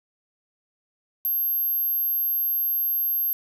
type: tone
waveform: sine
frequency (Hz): 12520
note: G9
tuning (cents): -3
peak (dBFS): -20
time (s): 1.25-3.33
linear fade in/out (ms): 0
effects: tanh soft clip ceiling -18 dBFS + 9-bit

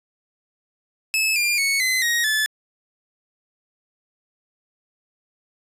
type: tone with pitch steps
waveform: sawtooth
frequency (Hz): 2600 / 2398 / 2212 / 2040 / 1881.5 / 1735.3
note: E7 / D7 / C#7 / C7 / A#6 / A6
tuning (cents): -24 / +36 / -4 / -44 / +16 / -24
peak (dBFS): -15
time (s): 1.14-2.46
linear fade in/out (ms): 0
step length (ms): 220
effects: resampled to 32000 Hz

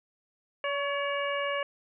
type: harmonic tone with a mistuned harmonic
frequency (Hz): 568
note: C#5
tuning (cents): +42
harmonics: 1 / 2 / 3 / 4 / 5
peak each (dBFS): -31 / -34 / -36 / -37 / -38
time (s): 0.64-1.63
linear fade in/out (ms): 2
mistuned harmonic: 2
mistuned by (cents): -27
effects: none

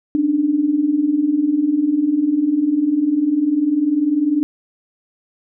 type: tone pair together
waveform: sine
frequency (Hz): 278.7 / 298.8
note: C#4 / D4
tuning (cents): +9 / +30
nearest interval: minor second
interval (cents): 121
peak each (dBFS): -20 / -15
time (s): 0.15-4.43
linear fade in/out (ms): 0
effects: none

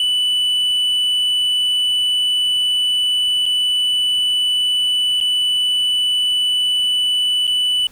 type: tone with dropouts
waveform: triangle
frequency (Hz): 2979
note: F#7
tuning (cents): +11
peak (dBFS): -13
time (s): 0-7.87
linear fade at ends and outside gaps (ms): 2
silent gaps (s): 3.457-3.462 / 5.203-5.21 / 7.47-7.476
effects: pink hiss -48 dBFS RMS until 7.91 s

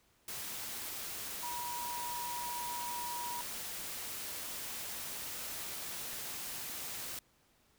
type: tone in noise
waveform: sine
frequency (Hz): 962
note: B5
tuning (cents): -46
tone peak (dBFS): -39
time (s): 1.43-3.41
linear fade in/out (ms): 2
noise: white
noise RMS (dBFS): -42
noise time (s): 0.28-7.19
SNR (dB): 0
effects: pink hiss -70 dBFS RMS until 7.78 s

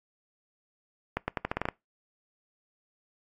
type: accelerating click train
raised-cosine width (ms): 0.5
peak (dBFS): -13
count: 9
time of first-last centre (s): 1.17-1.687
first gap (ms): 110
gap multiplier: 0.84
effects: noise-tail reverb RT60 0.2 s tail -23 dB re dry + AAC 48 kbps

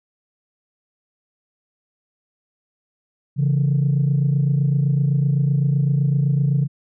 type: tone pair together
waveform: sine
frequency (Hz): 138.1 / 165.95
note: C#3 / E3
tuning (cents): -6 / +12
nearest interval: minor third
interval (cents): 318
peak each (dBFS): -15 / -20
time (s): 3.36-6.68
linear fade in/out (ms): 50
effects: tanh soft clip ceiling -11 dBFS

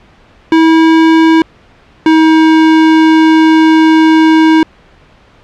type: tone pair in turn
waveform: square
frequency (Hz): 323.4 / 318.4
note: E4 / D#4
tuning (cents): -33 / +40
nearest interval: unison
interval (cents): 27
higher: first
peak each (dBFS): -4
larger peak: neither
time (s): 0.52-1.42 / 2.06-4.63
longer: second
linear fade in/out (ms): 2
effects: pink hiss -43 dBFS RMS until 5.43 s + low-pass 3000 Hz 12 dB/octave

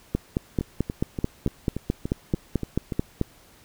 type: two click trains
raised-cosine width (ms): 3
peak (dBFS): -9 / -15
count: 15 / 9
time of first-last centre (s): 0.15-3.213 / 0.61-2.922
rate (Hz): 4.57 / 3.46
effects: pink hiss -54 dBFS RMS until 3.64 s

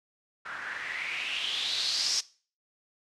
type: noise with low-pass filter sweep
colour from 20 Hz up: blue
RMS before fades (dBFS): -32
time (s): 0.45-2.21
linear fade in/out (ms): 10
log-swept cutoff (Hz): 1400 to 5600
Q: 5
effects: noise-tail reverb RT60 0.4 s tail -20 dB re dry + low-pass 10000 Hz 12 dB/octave

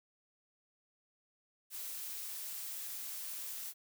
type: noise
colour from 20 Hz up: blue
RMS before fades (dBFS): -43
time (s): 1.7-3.74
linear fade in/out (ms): 50
effects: none

